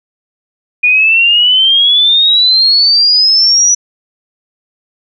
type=exponential sweep; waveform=sine; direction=up; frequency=2439 to 5920 Hz; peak=-5 dBFS; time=0.83-3.75 s; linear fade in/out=10 ms; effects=none